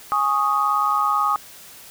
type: chord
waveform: sine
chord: Ab suspended fourth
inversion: none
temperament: just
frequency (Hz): 830.6 / 1107.5 / 1245.9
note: Ab5 / Db6 / Eb6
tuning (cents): 0 / -2 / +2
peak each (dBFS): -24 / -23 / -19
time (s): 0.12-1.36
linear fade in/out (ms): 0
effects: white hiss -43 dBFS RMS until 1.9 s